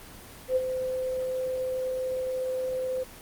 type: tone with ADSR envelope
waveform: sine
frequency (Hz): 514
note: C5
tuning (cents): -31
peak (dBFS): -19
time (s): 0.48-3.04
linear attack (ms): 80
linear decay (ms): 29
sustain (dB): -8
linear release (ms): 14
effects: pink hiss -46 dBFS RMS until 3.21 s + Opus 24 kbps